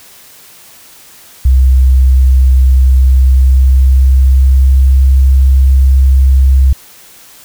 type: tone with pitch glide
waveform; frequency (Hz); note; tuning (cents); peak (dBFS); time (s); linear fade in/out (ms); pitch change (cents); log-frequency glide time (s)
sine; 64.9 to 66.34; C2 to C2; -13 to +25; -3; 1.45-6.73; 5; +38; 2.93-5.06
effects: white hiss -38 dBFS RMS until 7.44 s